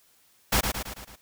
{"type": "noise with echo", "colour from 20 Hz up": "pink", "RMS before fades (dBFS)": -22, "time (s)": [0.52, 0.61], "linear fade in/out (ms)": 10, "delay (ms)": 110, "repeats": 5, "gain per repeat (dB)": -5, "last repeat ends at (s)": 1.16, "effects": ["white hiss -62 dBFS RMS until 1.21 s"]}